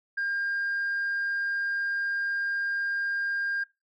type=tone; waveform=sine; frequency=1606 Hz; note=G6; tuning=41 cents sharp; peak=-25 dBFS; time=0.17-3.64 s; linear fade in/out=10 ms; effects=noise-tail reverb RT60 0.2 s tail -18 dB re dry + tanh soft clip ceiling -24 dBFS